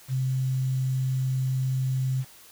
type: tone with quantisation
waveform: sine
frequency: 130.81 Hz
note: C3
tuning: in tune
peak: -23 dBFS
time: 0.08-2.25 s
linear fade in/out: 50 ms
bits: 8
effects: white hiss -51 dBFS RMS until 2.51 s